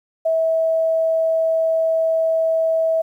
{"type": "tone", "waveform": "sine", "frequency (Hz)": 649, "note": "E5", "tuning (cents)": -27, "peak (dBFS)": -15, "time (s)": [0.25, 3.02], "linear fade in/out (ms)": 10, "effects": ["9-bit"]}